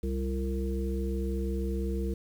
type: harmonic tone with a mistuned harmonic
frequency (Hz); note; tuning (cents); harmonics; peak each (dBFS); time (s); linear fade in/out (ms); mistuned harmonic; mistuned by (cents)
65.3; C2; -3; 1 / 3 / 5 / 7; -30 / -35 / -37 / -38; 0.03-2.14; 5; 5; +72
effects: 9-bit